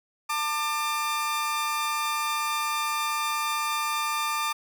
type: tone pair together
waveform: sawtooth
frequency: 895.2 / 1195 Hz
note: A5 / D6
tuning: +30 / +30 cents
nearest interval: perfect fourth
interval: 500 cents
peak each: -28 / -23 dBFS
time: 0.29-4.53 s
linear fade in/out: 10 ms
effects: none